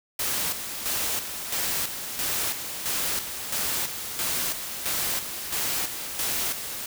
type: noise with tremolo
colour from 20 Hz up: white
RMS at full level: -27 dBFS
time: 0.19-6.86 s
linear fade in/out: 5 ms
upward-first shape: square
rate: 1.5 Hz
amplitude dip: 55%
effects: none